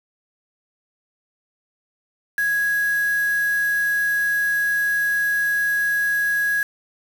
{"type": "tone with quantisation", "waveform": "sine", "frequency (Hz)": 1661.2, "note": "G#6", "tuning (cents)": 0, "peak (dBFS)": -18, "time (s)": [2.38, 6.63], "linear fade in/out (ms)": 2, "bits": 5, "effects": []}